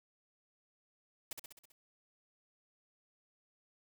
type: noise with echo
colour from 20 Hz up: white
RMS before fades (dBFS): -42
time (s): 1.31-1.33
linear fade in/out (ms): 2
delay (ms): 65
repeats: 6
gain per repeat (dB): -4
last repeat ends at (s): 1.72
effects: none